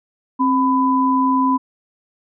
sine tone pair together, 265.1 / 1000 Hz, C4 / B5, +23 / +21 cents, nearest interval octave + major seventh, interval 2298 cents, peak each -16 dBFS, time 0.39-1.58 s, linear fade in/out 20 ms, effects none

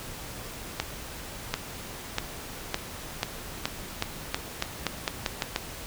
accelerating click train, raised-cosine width 0.2 ms, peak -8 dBFS, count 14, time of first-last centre 0.8-5.561 s, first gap 740 ms, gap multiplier 0.87, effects pink hiss -40 dBFS RMS until 5.86 s

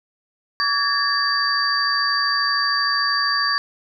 sine tone cluster, 1141 / 1656 / 1789 / 4651 Hz, C#6 / G#6 / A6 / D8, +50 / -5 / +28 / -18 cents, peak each -22 / -24 / -27 / -21 dBFS, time 0.6-3.58 s, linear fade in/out 0 ms, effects none

